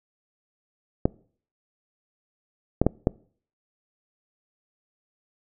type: clicks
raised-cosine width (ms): 2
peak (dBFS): -5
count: 4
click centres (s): 1.055 / 2.816 / 2.866 / 3.071
effects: noise-tail reverb RT60 0.5 s tail -24 dB re dry